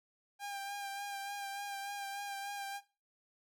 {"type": "tone with vibrato", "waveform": "sawtooth", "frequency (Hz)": 800, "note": "G5", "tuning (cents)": 35, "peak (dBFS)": -36, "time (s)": [0.39, 2.81], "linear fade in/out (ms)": 50, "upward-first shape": "sine", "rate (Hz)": 3.4, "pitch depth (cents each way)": 25, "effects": ["noise-tail reverb RT60 0.3 s tail -17 dB re dry"]}